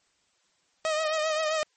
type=tone with vibrato; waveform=sawtooth; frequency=625 Hz; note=D#5; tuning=8 cents sharp; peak=-21 dBFS; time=0.85-1.63 s; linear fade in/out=0 ms; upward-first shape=triangle; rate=7.6 Hz; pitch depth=54 cents each way
type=noise with tremolo; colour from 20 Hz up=violet; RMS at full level=-41 dBFS; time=0.88-1.51 s; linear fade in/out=0 ms; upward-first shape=sine; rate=6.9 Hz; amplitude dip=100%
effects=white hiss -69 dBFS RMS until 1.76 s + MP3 32 kbps